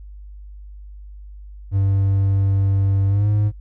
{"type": "tone with pitch glide", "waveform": "triangle", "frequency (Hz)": [97.9, 104.32], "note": ["G2", "G#2"], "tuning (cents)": [-2, 8], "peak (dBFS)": -13, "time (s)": [1.71, 3.52], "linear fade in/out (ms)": 50, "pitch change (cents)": 110, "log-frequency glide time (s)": [3.08, 3.28], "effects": ["noise-tail reverb RT60 0.1 s tail -20 dB re dry", "added 50 Hz sine -35 dBFS peak until 3.6 s"]}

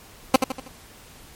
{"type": "tone with echo", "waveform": "15% pulse", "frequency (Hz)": 261.6, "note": "C4", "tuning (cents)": 0, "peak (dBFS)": -4, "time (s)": [0.34, 0.36], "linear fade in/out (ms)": 2, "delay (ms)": 80, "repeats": 4, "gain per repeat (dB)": -7, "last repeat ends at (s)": 0.68, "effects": ["pink hiss -47 dBFS RMS until 1.35 s", "MP3 64 kbps"]}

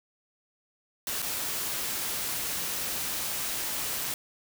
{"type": "noise with dropouts", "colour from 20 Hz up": "white", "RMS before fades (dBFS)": -32, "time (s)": [1.07, 4.14], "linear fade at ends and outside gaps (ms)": 1, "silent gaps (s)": [1.22, 1.225], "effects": []}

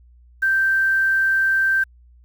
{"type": "tone with quantisation", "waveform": "sine", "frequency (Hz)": 1565, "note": "G6", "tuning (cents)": -3, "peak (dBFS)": -15, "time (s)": [0.42, 1.84], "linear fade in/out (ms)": 10, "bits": 7, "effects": ["added 60 Hz sine -47 dBFS peak until 2.24 s"]}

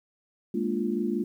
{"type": "chord", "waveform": "sine", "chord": "Bb dominant seventh", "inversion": "third", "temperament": "equal", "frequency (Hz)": [207.7, 233.1, 293.7, 349.2], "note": ["Ab3", "Bb3", "D4", "F4"], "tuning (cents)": [0, 0, 0, 0], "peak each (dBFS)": [-30, -30, -34, -30], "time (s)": [0.54, 1.24], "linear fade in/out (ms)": 5, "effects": ["10-bit"]}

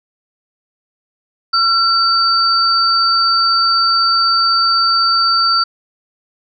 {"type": "tone pair together", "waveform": "sine", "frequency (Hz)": [1358, 4606], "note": ["F6", "D8"], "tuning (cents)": [-49, -34], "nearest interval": "octave + major sixth", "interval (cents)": 2115, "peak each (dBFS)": -13, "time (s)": [1.53, 5.64], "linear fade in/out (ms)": 10, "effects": []}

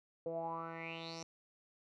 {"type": "tone with low-pass filter sweep", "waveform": "10% pulse", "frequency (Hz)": 164.81, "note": "E3", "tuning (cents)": 0, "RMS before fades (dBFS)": -43, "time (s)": [0.26, 1.23], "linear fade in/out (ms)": 2, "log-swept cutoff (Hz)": [500, 6000], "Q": 7.5, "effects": []}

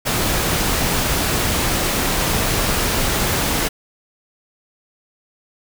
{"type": "noise", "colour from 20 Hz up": "pink", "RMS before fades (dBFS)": -19, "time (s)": [0.05, 3.69], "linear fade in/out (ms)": 20, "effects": []}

